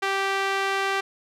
sawtooth tone with band-pass filter, 390.6 Hz, G4, 6 cents flat, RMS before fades -25 dBFS, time 0.02-1.01 s, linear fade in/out 10 ms, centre 1800 Hz, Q 0.82, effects none

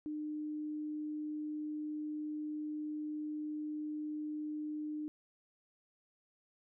sine tone, 302.8 Hz, D#4, 47 cents flat, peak -37 dBFS, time 0.06-5.08 s, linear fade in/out 0 ms, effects none

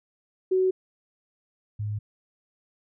sine tone pair in turn, 374 / 104.95 Hz, F#4 / G#2, +19 / +19 cents, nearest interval octave + minor seventh, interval 2200 cents, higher first, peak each -19 / -27 dBFS, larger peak first, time 0.51-0.71 / 1.79-1.99 s, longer neither, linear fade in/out 10 ms, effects none

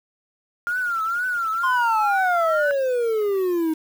sine tone with vibrato, 1400 Hz, F6, 4 cents sharp, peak -21 dBFS, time 0.67-2.71 s, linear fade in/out 0 ms, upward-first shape triangle, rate 2.1 Hz, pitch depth 140 cents each way
triangle exponential sweep, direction down, 1063 to 311.1 Hz, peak -17 dBFS, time 1.63-3.74 s, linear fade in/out 10 ms
effects 7-bit

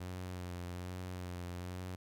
sawtooth tone with vibrato, 89.9 Hz, F#2, 49 cents flat, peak -37 dBFS, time 0-1.96 s, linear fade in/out 10 ms, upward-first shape sine, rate 1.2 Hz, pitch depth 31 cents each way, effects none

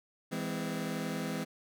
sawtooth chord, E augmented, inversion none, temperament just, 164.81 / 206 / 257.5 Hz, E3 / G#3 / B#3, 0 / -14 / -28 cents, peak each -34 dBFS, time 0.31-1.45 s, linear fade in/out 20 ms, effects none

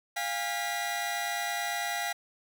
sawtooth tone cluster, 701 / 810 / 1952 Hz, F5 / G#5 / B6, +6 / -43 / -21 cents, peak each -31 dBFS, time 0.16-2.13 s, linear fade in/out 10 ms, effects none

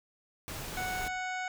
pink noise, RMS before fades -40 dBFS, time 0.48-1.08 s, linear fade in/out 0 ms
harmonic tone, 740 Hz, F#5, in tune, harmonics 1 / 2 / 3 / 4 / 5 / 6 / 7 / 9 / 10, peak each -36 / -38 / -40 / -51 / -52 / -57 / -56 / -50 / -58 dBFS, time 0.77-1.48 s, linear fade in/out 2 ms
brown noise with exponential decay, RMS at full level -44 dBFS, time 1-1.41 s, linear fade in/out 0 ms, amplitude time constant 87 ms
effects none

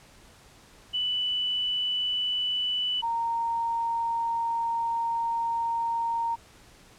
sine tone pair in turn, 2978 / 925.1 Hz, F#7 / A#5, +11 / -13 cents, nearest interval octave + minor sixth, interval 2024 cents, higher first, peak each -25 dBFS, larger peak neither, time 0.93-3.02 / 3.02-6.36 s, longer second, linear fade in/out 20 ms, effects pink hiss -54 dBFS RMS until 6.98 s + low-pass 10000 Hz 12 dB/octave

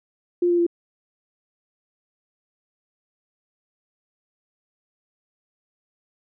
sine tone with pitch steps, 351.4 / 347.5 / 343.1 Hz, F4 / F4 / F4, +11 / -9 / -31 cents, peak -16 dBFS, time 0.42-0.666 s, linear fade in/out 5 ms, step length 82 ms, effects none

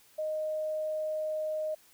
sine tone, 620 Hz, D#5, 6 cents flat, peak -30 dBFS, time 0.18-1.75 s, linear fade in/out 10 ms, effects white hiss -61 dBFS RMS until 1.93 s

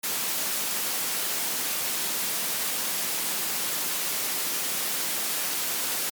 white high-pass noise, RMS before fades -28 dBFS, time 0.03-6.1 s, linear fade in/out 10 ms, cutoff 150 Hz, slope 24 dB/octave, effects MP3 96 kbps

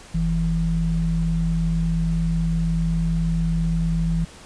sine tone pair together, 45.74 / 164.81 Hz, F#1 / E3, -19 / 0 cents, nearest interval octave + minor seventh, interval 2219 cents, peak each -23 / -20 dBFS, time 0.14-4.25 s, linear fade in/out 10 ms, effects pink hiss -44 dBFS RMS until 4.45 s + resampled to 22050 Hz

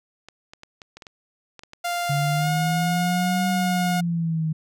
clicks, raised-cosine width 0.2 ms, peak -24 dBFS, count 10, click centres 0.286 / 0.535 / 0.634 / 0.818 / 0.97 / 1.022 / 1.068 / 1.593 / 1.635 / 1.734 s
sawtooth tone with pitch glide, 698 to 718.5 Hz, F5 to F5, -1 to +49 cents, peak -20 dBFS, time 1.84-4.01 s, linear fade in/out 10 ms, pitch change +50 cents, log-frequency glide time 2.38-2.49 s
sine linear two-way sweep, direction up then down, 142.2 to 189.7 to 156.2 Hz, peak -21 dBFS, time 2.09-4.53 s, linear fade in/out 10 ms, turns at 3.48 s
effects none

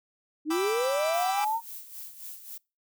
sine linear sweep, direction up, 291 to 932.3 Hz, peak -25 dBFS, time 0.45-1.61 s, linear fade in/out 50 ms
sawtooth chord, E minor seventh, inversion first, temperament equal, 784 / 987.8 / 1174.7 / 1318.5 Hz, G5 / B5 / D6 / E6, 0 / 0 / 0 / 0 cents, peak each -32 / -33 / -31 / -33 dBFS, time 0.5-1.45 s, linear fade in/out 10 ms
violet noise with tremolo, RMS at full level -40 dBFS, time 1.13-2.58 s, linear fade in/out 10 ms, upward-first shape sine, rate 3.7 Hz, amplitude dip 65%
effects noise-tail reverb RT60 0.3 s tail -26 dB re dry

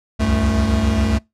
square tone cluster, 65.7 / 73 / 93.1 / 218.9 Hz, C2 / D2 / F#2 / A3, +8 / -10 / +11 / -9 cents, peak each -22 dBFS, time 0.19-1.19 s, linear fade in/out 20 ms, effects noise-tail reverb RT60 0.2 s tail -24 dB re dry + low-pass 8000 Hz 12 dB/octave

